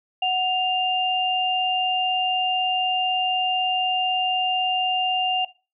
sine tone pair together, 740 / 2798 Hz, F#5 / F7, 0 / +3 cents, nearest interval octave + major seventh, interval 2303 cents, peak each -22 dBFS, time 0.22-5.45 s, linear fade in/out 5 ms, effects noise-tail reverb RT60 0.3 s tail -18 dB re dry

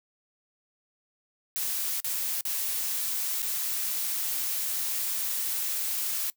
blue noise with dropouts, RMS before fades -30 dBFS, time 1.56-6.3 s, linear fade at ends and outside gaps 0 ms, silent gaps 2.002-2.044 / 2.409-2.452 / 3.42-3.427 s, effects noise-tail reverb RT60 0.1 s tail -21 dB re dry

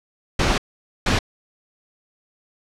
pink noise bursts at uneven times, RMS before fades -18 dBFS, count 2, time 0.39-0.58 / 1.06-1.19 s, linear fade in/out 5 ms, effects low-pass 5000 Hz 12 dB/octave

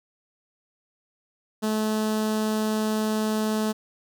sawtooth tone with notch filter, 216.1 Hz, A3, 31 cents flat, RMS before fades -25 dBFS, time 1.62-3.73 s, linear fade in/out 20 ms, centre 2200 Hz, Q 1.6, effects none

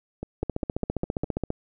two click trains, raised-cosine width 2 ms, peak -19 / -13 dBFS, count 6 / 17, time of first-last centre 0.23-1.242 / 0.43-1.504 s, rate 4.94 / 14.9 Hz, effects none

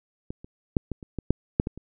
clicks, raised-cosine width 3 ms, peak -20 / -29 / -7 / -17 / -27 / -17 / -6 / -6 / -15 / -27 dBFS, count 10, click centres 0.305 / 0.445 / 0.768 / 0.917 / 1.028 / 1.187 / 1.306 / 1.599 / 1.671 / 1.776 s, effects none

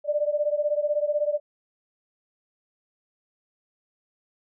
sine beating tone pair, 587.3 / 603.3 Hz, D5 / D5, 0 / +46 cents, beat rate 16 Hz, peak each -24 / -26 dBFS, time 0.04-1.4 s, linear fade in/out 50 ms, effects none

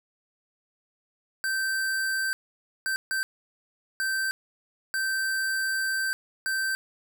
square tone bursts at uneven times, 1556 Hz, G6, 13 cents flat, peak -26 dBFS, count 6, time 1.44-2.33 / 2.86-2.96 / 3.11-3.23 / 4-4.31 / 4.94-6.13 / 6.46-6.75 s, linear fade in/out 0 ms, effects none

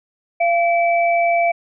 sine tone pair together, 685.6 / 2306 Hz, F5 / D7, -32 / -32 cents, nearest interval octave + major sixth, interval 2100 cents, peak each -14 / -21 dBFS, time 0.4-1.52 s, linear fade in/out 10 ms, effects none

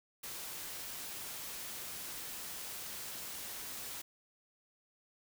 white noise, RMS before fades -44 dBFS, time 0.23-4.02 s, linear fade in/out 10 ms, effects none

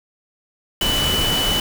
sine tone in noise, 2979 Hz, F#7, 11 cents sharp, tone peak -19 dBFS, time 0.81-1.6 s, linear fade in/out 2 ms, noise pink, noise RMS -22 dBFS, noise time 0.81-1.6 s, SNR 0 dB, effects none

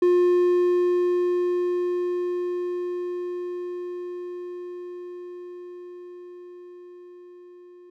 triangle tone with level ramp, 355.6 Hz, F4, 31 cents sharp, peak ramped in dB -13 to -43 dBFS, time 0.02-7.9 s, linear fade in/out 5 ms, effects none

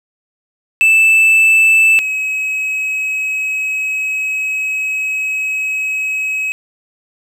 triangle tone pair in turn, 2637 / 2555 Hz, E7 / D#7, 0 / +45 cents, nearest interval minor second, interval 55 cents, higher first, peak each -5 / -14 dBFS, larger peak first, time 0.81-1.99 / 1.99-6.52 s, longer second, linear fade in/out 0 ms, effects none

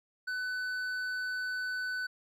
sine tone with hard clipping, 1500 Hz, F#6, 23 cents sharp, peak -34 dBFS, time 0.27-2.07 s, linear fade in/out 10 ms, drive 6 dB, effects none

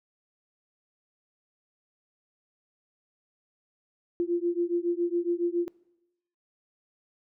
sine beating tone pair, 342.9 / 350.1 Hz, F4 / F4, -32 / +4 cents, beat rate 7.2 Hz, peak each -28 dBFS, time 4.2-5.68 s, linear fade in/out 0 ms, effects noise-tail reverb RT60 0.9 s tail -22 dB re dry

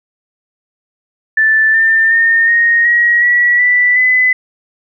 sine tone with pitch steps, 1760 / 1793.9 / 1828.4 / 1863.6 / 1899.4 / 1936 / 1973.3 / 2011 Hz, A6 / A6 / A#6 / A#6 / A#6 / B6 / B6 / B6, 0 / +33 / -34 / -1 / +32 / -35 / -2 / +31 cents, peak -7 dBFS, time 1.37-4.33 s, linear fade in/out 5 ms, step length 370 ms, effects none

